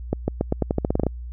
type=accelerating click train; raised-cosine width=2 ms; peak=-7 dBFS; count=13; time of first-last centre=0.13-1.067 s; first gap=150 ms; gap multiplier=0.87; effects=added 60 Hz sine -31 dBFS peak until 1.32 s